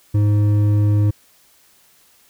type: tone with hard clipping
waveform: sine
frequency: 103.83 Hz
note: G#2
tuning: in tune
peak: -14 dBFS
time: 0.14-1.11 s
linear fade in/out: 10 ms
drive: 7 dB
effects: white hiss -54 dBFS RMS until 2.29 s